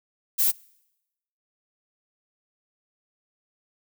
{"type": "noise", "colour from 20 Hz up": "violet", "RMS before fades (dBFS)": -21, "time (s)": [0.38, 0.52], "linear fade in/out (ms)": 20, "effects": ["noise-tail reverb RT60 0.9 s tail -25 dB re dry"]}